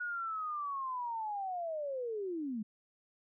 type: linear sweep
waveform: sine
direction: down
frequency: 1464 to 202.6 Hz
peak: -35 dBFS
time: 0-2.63 s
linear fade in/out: 10 ms
effects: none